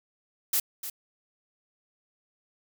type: noise with echo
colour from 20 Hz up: blue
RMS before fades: -25 dBFS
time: 0.53-0.6 s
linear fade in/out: 5 ms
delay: 300 ms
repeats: 1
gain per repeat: -11 dB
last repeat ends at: 0.9 s
effects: none